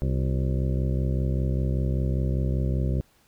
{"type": "harmonic tone with a mistuned harmonic", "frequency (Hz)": 65.1, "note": "C2", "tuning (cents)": -8, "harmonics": [1, 2, 3, 4, 5, 6, 7, 8, 9], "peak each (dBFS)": [-25, -26, -32, -38, -38, -39, -47, -40, -44], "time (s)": [0.02, 3.01], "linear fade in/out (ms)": 0, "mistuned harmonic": 5, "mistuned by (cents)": 71, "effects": ["pink hiss -62 dBFS RMS until 3.27 s"]}